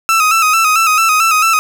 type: tone with vibrato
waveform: 30% pulse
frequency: 1292 Hz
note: E6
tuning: 35 cents flat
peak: -6 dBFS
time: 0.09-1.59 s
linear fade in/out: 0 ms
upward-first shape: square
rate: 4.5 Hz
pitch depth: 52 cents each way
effects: none